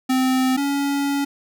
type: tone pair in turn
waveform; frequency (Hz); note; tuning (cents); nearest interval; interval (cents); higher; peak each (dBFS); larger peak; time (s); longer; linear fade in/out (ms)
square; 259 / 281.3; C4 / C#4; -17 / +26; minor second; 143; second; -17 / -20; first; 0.09-0.57 / 0.57-1.25; second; 10
effects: none